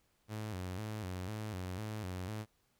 sawtooth tone with vibrato, 99.4 Hz, G2, 25 cents sharp, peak -35 dBFS, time 0.28-2.46 s, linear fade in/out 50 ms, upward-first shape square, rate 2 Hz, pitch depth 140 cents each way, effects pink hiss -75 dBFS RMS until 2.79 s

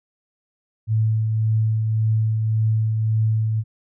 sine tone with tremolo, 110 Hz, A2, in tune, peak -15 dBFS, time 0.87-3.64 s, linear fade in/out 50 ms, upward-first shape triangle, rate 1.8 Hz, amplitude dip 35%, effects none

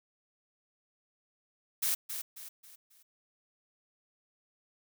blue noise with echo, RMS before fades -30 dBFS, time 1.82-1.95 s, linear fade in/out 10 ms, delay 270 ms, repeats 4, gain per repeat -8 dB, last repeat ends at 3.03 s, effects none

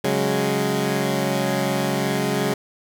15% pulse chord, C# suspended fourth, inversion none, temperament equal, 138.59 / 185 / 207.7 Hz, C#3 / F#3 / G#3, 0 / 0 / 0 cents, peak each -18 dBFS, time 0.04-2.54 s, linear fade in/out 5 ms, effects none

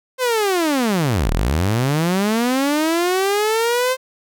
sawtooth linear two-way sweep, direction down then up, 523.3 to 32.7 to 523.3 Hz, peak -12 dBFS, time 0.18-3.97 s, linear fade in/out 50 ms, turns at 1.31 s, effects none

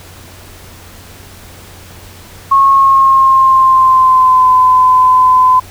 sine tone with pitch glide, 1091 to 1017.9 Hz, C#6 to C6, -28 to -48 cents, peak -4 dBFS, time 2.51-5.6 s, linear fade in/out 10 ms, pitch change -120 cents, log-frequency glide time 2.71-4.51 s, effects added 90 Hz sine -37 dBFS peak until 5.7 s + pink hiss -36 dBFS RMS until 5.7 s

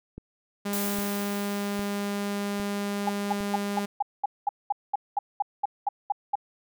click train, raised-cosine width 3 ms, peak -26 dBFS, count 5, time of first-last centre 0.18-3.406 s, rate 1.24 Hz
sawtooth tone, 202.4 Hz, G#3, 44 cents flat, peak -24 dBFS, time 0.65-3.86 s, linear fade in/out 10 ms
blue noise with exponential decay, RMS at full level -31 dBFS, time 0.73-3.03 s, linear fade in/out 1 ms, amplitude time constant 500 ms
sine tone bursts, 815 Hz, G#5, 33 cents flat, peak -21 dBFS, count 15, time 3.07-6.355 s, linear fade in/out 5 ms, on 23 ms, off 210 ms
effects none

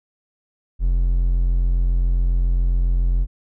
triangle tone, 43.65 Hz, F1, in tune, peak -13 dBFS, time 0.79-3.27 s, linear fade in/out 50 ms, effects none

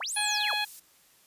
sine linear two-way sweep, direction up then down, 378.6 to 10450 to 378.6 Hz, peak -31 dBFS, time 0-0.54 s, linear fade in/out 10 ms, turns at 0.16 s
pink high-pass noise, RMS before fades -46 dBFS, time 0.08-0.8 s, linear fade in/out 10 ms, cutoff 8100 Hz, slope 12 dB/octave
harmonic tone, 837 Hz, G#5, 13 cents sharp, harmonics 1 / 2 / 3 / 4 / 5, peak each -33 / -33 / -33 / -33 / -33 dBFS, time 0.16-0.65 s, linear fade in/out 10 ms
effects white hiss -61 dBFS RMS until 1.26 s + resampled to 32000 Hz

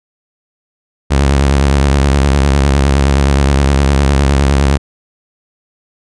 sawtooth tone with vibrato, 69.3 Hz, C#2, in tune, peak -4 dBFS, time 1.1-4.78 s, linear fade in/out 20 ms, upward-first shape sine, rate 9.7 Hz, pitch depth 76 cents each way, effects resampled to 22050 Hz

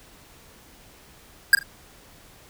square tone with echo, 1617 Hz, G#6, 47 cents flat, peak -10 dBFS, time 1.53-1.55 s, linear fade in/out 2 ms, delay 40 ms, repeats 2, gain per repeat -13 dB, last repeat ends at 1.63 s, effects pink hiss -51 dBFS RMS until 2.49 s

